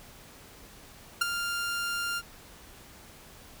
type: tone with ADSR envelope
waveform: sawtooth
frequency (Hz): 1396.9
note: F6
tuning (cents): 0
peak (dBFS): -16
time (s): 1.21-2.22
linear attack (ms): 8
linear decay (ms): 12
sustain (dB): -10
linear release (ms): 45
effects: pink hiss -51 dBFS RMS until 3.6 s